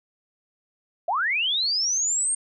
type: linear sweep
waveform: sine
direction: up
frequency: 617 to 8730 Hz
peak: -21 dBFS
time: 1.08-2.35 s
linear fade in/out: 5 ms
effects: none